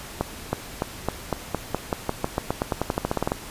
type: accelerating click train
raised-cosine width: 1 ms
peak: -8 dBFS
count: 23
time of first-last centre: 0.21-3.319 s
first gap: 320 ms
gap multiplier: 0.91
effects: pink hiss -39 dBFS RMS until 3.5 s + resampled to 32000 Hz